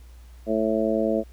harmonic tone, 110 Hz, A2, in tune, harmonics 2 / 3 / 4 / 5 / 6, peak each -26 / -27 / -28 / -26 / -27 dBFS, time 0.46-1.24 s, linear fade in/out 50 ms, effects added 60 Hz sine -43 dBFS peak until 1.32 s + pink hiss -58 dBFS RMS until 1.32 s

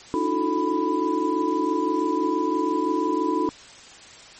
sine tone cluster, 290.9 / 316.9 / 360.1 / 438.3 / 993 Hz, D4 / D#4 / F#4 / A4 / B5, -16 / +32 / -47 / -7 / +9 cents, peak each -28 / -25 / -27 / -29 / -26 dBFS, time 0.14-3.49 s, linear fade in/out 0 ms, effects white hiss -45 dBFS RMS until 4.39 s + MP3 32 kbps

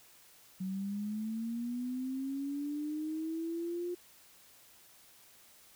sine linear sweep, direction up, 185.4 to 355.3 Hz, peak -34 dBFS, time 0.6-3.95 s, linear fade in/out 10 ms, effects white hiss -60 dBFS RMS until 5.75 s

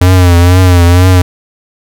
square tone with vibrato, 89.3 Hz, F2, 39 cents sharp, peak -3 dBFS, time 0.01-1.22 s, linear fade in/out 5 ms, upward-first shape triangle, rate 2.1 Hz, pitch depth 78 cents each way, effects none

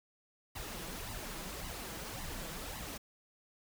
pink noise with flanger, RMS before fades -43 dBFS, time 0.55-2.98 s, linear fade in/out 10 ms, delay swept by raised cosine 1 to 6.2 ms, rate 1.8 Hz, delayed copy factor +0.65, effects none

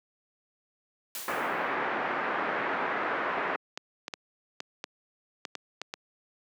white noise with exponential decay, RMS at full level -35 dBFS, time 1.15-1.75 s, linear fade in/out 1 ms, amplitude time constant 130 ms
white low-pass noise, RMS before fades -30 dBFS, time 1.28-3.56 s, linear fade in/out 2 ms, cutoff 1800 Hz, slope 24 dB/octave
clicks, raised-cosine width 0.2 ms, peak -17 dBFS, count 9, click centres 3.775 / 4.081 / 4.138 / 4.604 / 4.841 / 5.452 / 5.553 / 5.816 / 5.939 s
effects high-pass 300 Hz 12 dB/octave

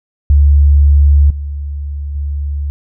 sine tone with level steps, 71.8 Hz, D2, 39 cents flat, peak -4 / -18 / -15 dBFS, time 0.3-2.7 s, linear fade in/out 0 ms, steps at 1.3 / 2.15 s, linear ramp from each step 5 ms, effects none

